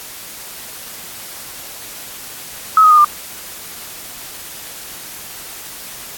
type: tone with pitch steps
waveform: sine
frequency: 1284 / 1253.9 / 1224.6 / 1195.9 Hz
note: E6 / D#6 / D#6 / D6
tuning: -46 / +13 / -28 / +31 cents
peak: -5 dBFS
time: 2.77-3.046 s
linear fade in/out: 2 ms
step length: 69 ms
effects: white hiss -32 dBFS RMS until 6.17 s + AAC 64 kbps